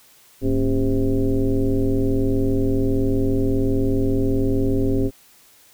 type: tone with frequency modulation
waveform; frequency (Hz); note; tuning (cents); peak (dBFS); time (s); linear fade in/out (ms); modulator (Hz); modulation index
sine; 146.83; D3; 0; -16; 0.41-5.11; 50; 125; 2.3
effects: white hiss -52 dBFS RMS until 5.73 s